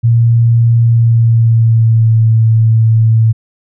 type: tone with pitch glide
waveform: sine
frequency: 116.54 to 112.18 Hz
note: A#2 to A2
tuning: 0 to +34 cents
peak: -5 dBFS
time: 0.03-3.33 s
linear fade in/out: 20 ms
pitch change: -66 cents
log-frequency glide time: 0.8-2.22 s
effects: none